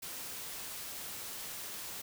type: noise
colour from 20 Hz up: white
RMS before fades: -43 dBFS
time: 0.02-2.02 s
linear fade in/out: 10 ms
effects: none